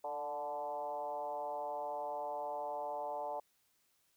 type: tone with frequency modulation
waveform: sine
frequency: 731 Hz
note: F#5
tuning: 21 cents flat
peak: -37 dBFS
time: 0.04-3.4 s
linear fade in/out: 5 ms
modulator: 143 Hz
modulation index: 1.5
effects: white hiss -75 dBFS RMS until 4.16 s